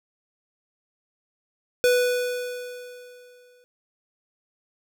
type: tone with exponential decay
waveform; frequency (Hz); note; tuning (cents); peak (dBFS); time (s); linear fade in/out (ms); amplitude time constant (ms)
square; 493.9; B4; 0; -16; 1.84-3.64; 0; 390
effects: none